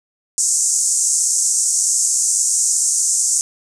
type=band-pass noise; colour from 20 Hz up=pink; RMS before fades=-17 dBFS; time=0.38-3.41 s; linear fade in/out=0 ms; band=6300 to 8800 Hz; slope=48 dB/octave; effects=none